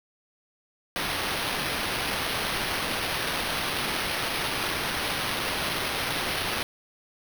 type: noise with sample-and-hold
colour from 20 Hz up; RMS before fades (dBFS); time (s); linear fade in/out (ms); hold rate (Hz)
white; -29; 0.96-6.63; 0; 7350
effects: none